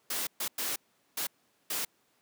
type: noise bursts at uneven times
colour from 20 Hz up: white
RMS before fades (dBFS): -33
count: 5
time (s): 0.1-0.27 / 0.4-0.48 / 0.58-0.76 / 1.17-1.27 / 1.7-1.85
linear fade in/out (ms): 5
effects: pink hiss -70 dBFS RMS until 2.21 s + high-pass 200 Hz 12 dB/octave